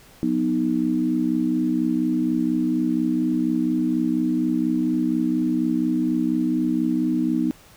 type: chord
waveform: sine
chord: B major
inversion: second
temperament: equal with one note detuned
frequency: 180.88 / 246.9 / 311.1 Hz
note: F#3 / B3 / D#4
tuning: -39 / 0 / 0 cents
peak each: -28 / -22 / -22 dBFS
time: 0.23-7.51 s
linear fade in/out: 0 ms
effects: pink hiss -50 dBFS RMS until 7.76 s